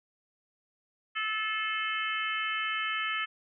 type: harmonic tone with a mistuned harmonic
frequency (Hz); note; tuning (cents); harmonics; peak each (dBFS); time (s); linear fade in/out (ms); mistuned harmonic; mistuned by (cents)
435.7; A4; -17; 3 / 4 / 5 / 6 / 7; -34 / -35 / -36 / -37 / -37; 1.15-3.26; 20; 5; -22
effects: none